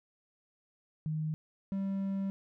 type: tone pair in turn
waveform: sine / triangle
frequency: 155.56 / 194.98 Hz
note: D#3 / G3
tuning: 0 / -9 cents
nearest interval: major third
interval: 391 cents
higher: second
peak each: -31 / -29 dBFS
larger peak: second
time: 1.06-1.34 / 1.72-2.3 s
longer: second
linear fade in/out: 0 ms
effects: none